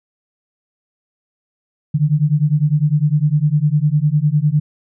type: beating tone pair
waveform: sine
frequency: 144.8 / 154.7 Hz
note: D3 / D#3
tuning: -24 / -10 cents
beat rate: 9.9 Hz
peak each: -15 dBFS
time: 1.94-4.6 s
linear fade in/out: 10 ms
effects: none